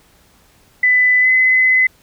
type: tone with pitch glide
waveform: sine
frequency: 1999 to 2029 Hz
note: B6 to B6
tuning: +20 to +46 cents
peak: -9 dBFS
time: 0.83-1.87 s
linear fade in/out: 5 ms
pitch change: +26 cents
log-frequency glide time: 1.21-1.28 s
effects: pink hiss -52 dBFS RMS until 2.02 s